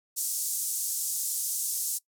pink band-pass noise, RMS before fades -31 dBFS, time 0.16-1.99 s, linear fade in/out 20 ms, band 6600 to 14000 Hz, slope 24 dB/octave, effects noise-tail reverb RT60 0.1 s tail -21 dB re dry

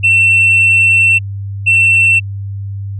sine tone pair in turn, 2695 / 2695 Hz, E7 / E7, +38 / +38 cents, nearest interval unison, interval 0 cents, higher neither, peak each -4 dBFS, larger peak neither, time 0.03-1.19 / 1.66-2.2 s, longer first, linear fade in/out 20 ms, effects tanh soft clip ceiling -4 dBFS + added 99 Hz sine -19 dBFS peak until 2.99 s

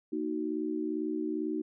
sine chord, D# minor, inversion second, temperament just, 233.3 / 311.1 / 373.4 Hz, A#3 / D#4 / F#4, +2 / 0 / +16 cents, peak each -38 / -32 / -36 dBFS, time 0.12-1.62 s, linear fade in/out 10 ms, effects none

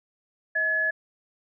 sine tone pair together, 637.9 / 1703 Hz, D#5 / G#6, +43 / +43 cents, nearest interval octave + perfect fourth, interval 1700 cents, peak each -33 / -22 dBFS, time 0.55-0.91 s, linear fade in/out 10 ms, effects none

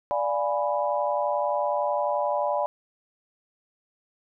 sine chord, D diminished seventh, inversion none, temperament equal, 587.3 / 698.5 / 830.6 / 987.8 Hz, D5 / F5 / Ab5 / Cb6, 0 / 0 / 0 / 0 cents, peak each -26 / -31 / -29 / -29 dBFS, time 0.11-2.66 s, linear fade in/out 0 ms, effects none

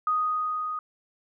sine tone with level ramp, 1244.5 Hz, D#6, in tune, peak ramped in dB -21 to -29 dBFS, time 0.07-0.79 s, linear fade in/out 2 ms, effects none

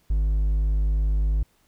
triangle tone with hard clipping, 51.4 Hz, G#1, 17 cents flat, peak -20 dBFS, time 0.1-1.43 s, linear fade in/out 5 ms, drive 6 dB, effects pink hiss -64 dBFS RMS until 1.67 s

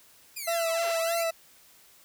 5% pulse linear two-way sweep, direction down then up, 2496 to 373.5 to 2496 Hz, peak -25 dBFS, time 0.36-1.24 s, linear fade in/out 10 ms, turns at 0.88 s
40% pulse tone with vibrato, 667 Hz, E5, 20 cents sharp, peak -25 dBFS, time 0.47-1.31 s, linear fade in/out 10 ms, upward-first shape sine, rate 3.3 Hz, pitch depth 25 cents each way
effects white hiss -57 dBFS RMS until 2.04 s

